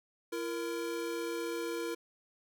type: tone pair together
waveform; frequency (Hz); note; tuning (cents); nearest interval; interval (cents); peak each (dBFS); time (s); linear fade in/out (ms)
square; 338.1 / 466.2; E4 / A#4; +44 / 0; tritone; 556; -38 / -38; 0.32-1.95; 10
effects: none